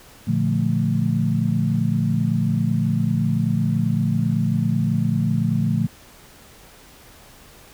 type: chord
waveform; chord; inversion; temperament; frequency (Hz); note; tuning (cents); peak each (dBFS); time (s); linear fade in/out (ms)
sine; Bb major seventh; none; equal; 116.54 / 146.83 / 174.61 / 220; Bb2 / D3 / F3 / A3; 0 / 0 / 0 / 0; -23; 0.27-5.87; 10
effects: pink hiss -47 dBFS RMS until 7.73 s